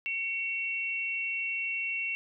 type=tone pair together; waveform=sine; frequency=2236 / 2716 Hz; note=C#7 / F7; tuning=+14 / -49 cents; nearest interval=minor third; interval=337 cents; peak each=-35 / -31 dBFS; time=0.06-2.15 s; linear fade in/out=0 ms; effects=none